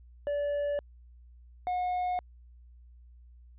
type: tone pair in turn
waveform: triangle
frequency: 578 / 724.2 Hz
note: D5 / F#5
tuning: -28 / -37 cents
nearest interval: major third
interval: 391 cents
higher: second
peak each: -26 dBFS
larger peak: neither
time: 0.27-0.79 / 1.67-2.19 s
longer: neither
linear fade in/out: 0 ms
effects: added 60 Hz sine -51 dBFS peak until 3.58 s + resampled to 8000 Hz